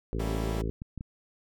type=harmonic tone; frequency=55 Hz; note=A1; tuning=in tune; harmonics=1 / 2 / 3 / 4 / 5 / 6 / 7 / 8 / 9; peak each=-31 / -36 / -38 / -42 / -40 / -43 / -39 / -41 / -47 dBFS; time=0.13-0.7 s; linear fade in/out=0 ms
type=chord; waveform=15% pulse; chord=G diminished seventh; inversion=none; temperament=equal; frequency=196 / 233.1 / 277.2 / 329.6 Hz; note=G3 / Bb3 / Db4 / Fb4; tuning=0 / 0 / 0 / 0 cents; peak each=-33 / -35 / -37 / -35 dBFS; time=0.19-0.62 s; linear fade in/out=10 ms
type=clicks; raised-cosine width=5 ms; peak=-25 dBFS; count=3; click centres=0.819 / 0.977 / 1.009 s
effects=none